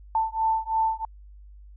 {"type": "beating tone pair", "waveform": "sine", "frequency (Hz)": [887, 890], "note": ["A5", "A5"], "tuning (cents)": [14, 20], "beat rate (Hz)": 3, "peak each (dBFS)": -25, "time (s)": [0.15, 1.05], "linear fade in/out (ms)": 2, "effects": ["added 50 Hz sine -44 dBFS peak until 1.76 s"]}